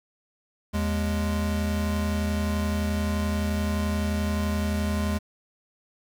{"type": "tone pair together", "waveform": "square", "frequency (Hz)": [79.76, 207.7], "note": ["D#2", "G#3"], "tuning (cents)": [43, 0], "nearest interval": "octave + perfect fourth", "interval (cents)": 1657, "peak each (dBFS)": [-27, -28], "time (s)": [0.73, 5.19], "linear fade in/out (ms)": 20, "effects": ["10-bit"]}